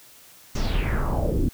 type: noise with low-pass filter sweep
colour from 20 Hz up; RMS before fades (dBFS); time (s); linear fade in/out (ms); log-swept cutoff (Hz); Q
brown; -23; 0.55-1.49; 5; 6500 to 260; 4
effects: white hiss -50 dBFS RMS until 1.53 s